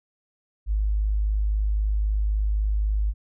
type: tone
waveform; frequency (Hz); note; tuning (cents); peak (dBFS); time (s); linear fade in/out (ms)
sine; 51.9; G#1; 0; -20; 0.66-3.14; 50
effects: none